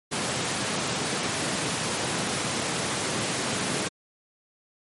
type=high-pass noise; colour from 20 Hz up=pink; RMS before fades=-28 dBFS; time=0.11-3.89 s; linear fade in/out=20 ms; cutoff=120 Hz; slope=24 dB/octave; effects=MP3 48 kbps